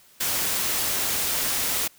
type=noise with amplitude modulation; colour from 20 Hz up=white; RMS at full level=-24 dBFS; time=0.2-1.88 s; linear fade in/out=10 ms; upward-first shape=sine; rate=256 Hz; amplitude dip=25%; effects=white hiss -55 dBFS RMS until 1.98 s